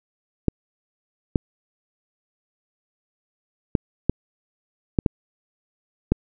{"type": "clicks", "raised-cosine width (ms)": 3, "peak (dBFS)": -4, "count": 7, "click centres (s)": [0.483, 1.358, 3.752, 4.096, 4.988, 5.062, 6.12], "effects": []}